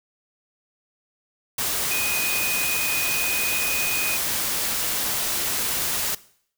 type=tone in noise; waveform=sine; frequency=2489 Hz; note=D#7; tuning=in tune; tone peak=-25 dBFS; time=1.91-4.17 s; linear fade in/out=5 ms; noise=white; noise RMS=-25 dBFS; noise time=1.58-6.15 s; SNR=-3 dB; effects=noise-tail reverb RT60 0.6 s tail -19 dB re dry